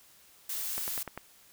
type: noise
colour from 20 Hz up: blue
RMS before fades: -35 dBFS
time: 0.49-1.03 s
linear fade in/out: 5 ms
type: click train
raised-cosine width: 0.5 ms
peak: -23 dBFS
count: 5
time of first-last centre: 0.78-1.176 s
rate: 10.1 Hz
effects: white hiss -59 dBFS RMS until 1.52 s